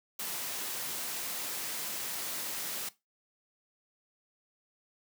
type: noise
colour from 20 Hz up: white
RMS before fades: -37 dBFS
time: 0.19-2.89 s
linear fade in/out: 5 ms
effects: noise-tail reverb RT60 0.2 s tail -17 dB re dry + high-pass 150 Hz 12 dB/octave